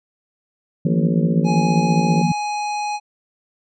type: harmonic tone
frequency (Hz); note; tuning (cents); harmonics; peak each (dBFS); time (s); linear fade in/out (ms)
55; A1; 0; 3 / 4 / 5 / 6 / 7 / 8 / 9 / 10; -27 / -32 / -31 / -31 / -30 / -30 / -33 / -32; 0.85-2.23; 10
type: chord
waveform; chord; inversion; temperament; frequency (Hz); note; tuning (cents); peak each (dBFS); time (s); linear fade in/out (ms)
sine; Eb suspended second; none; equal with one note detuned; 159.57 / 174.61 / 233.1; Eb3 / F3 / Bb3; +44 / 0 / 0; -20 / -18 / -22; 0.85-2.32; 5
type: tone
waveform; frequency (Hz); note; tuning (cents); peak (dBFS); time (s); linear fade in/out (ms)
square; 834; G#5; +7; -22; 1.44-3; 50
effects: resampled to 16000 Hz